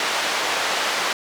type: band-pass noise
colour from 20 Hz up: pink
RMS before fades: -23 dBFS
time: 0-1.13 s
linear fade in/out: 2 ms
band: 650 to 5200 Hz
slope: 12 dB/octave
effects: none